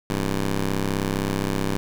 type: ring-modulated tone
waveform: 15% pulse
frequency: 99.2 Hz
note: G2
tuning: 21 cents sharp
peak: -13 dBFS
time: 0.1-1.77 s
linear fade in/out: 0 ms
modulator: 81.5 Hz
effects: none